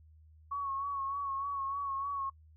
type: tone with vibrato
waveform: sine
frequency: 1108.7 Hz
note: C#6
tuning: in tune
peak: -33 dBFS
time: 0.51-2.3 s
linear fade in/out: 10 ms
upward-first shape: sine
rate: 3.3 Hz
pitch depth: 38 cents each way
effects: noise-tail reverb RT60 0.1 s tail -26 dB re dry + added 78 Hz sine -56 dBFS peak until 2.56 s